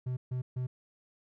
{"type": "tone bursts", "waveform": "triangle", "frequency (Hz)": 126.5, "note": "B2", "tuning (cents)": 42, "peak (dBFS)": -29, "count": 3, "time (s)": [0.06, 0.67], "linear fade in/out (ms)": 10, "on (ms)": 110, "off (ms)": 140, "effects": []}